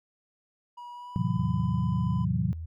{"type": "tone with pitch glide", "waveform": "triangle", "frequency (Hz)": [967, 1004.6], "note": ["B5", "B5"], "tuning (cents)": [-37, 29], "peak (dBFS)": -38, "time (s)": [0.77, 2.25], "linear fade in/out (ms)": 10, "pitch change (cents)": 66, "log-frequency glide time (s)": [0.92, 1.36]}
{"type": "chord", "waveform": "sine", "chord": "F# half-diminished seventh", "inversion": "first", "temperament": "equal", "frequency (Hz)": [110, 130.81, 164.81, 185], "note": ["A2", "C3", "E3", "F#3"], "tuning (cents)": [0, 0, 0, 0], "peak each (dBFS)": -30, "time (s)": [1.16, 2.53], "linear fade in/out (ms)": 0}
{"type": "tone", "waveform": "sine", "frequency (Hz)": 81.5, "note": "E2", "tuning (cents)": -19, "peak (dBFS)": -34, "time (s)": [1.37, 2.66], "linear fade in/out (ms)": 10}
{"effects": []}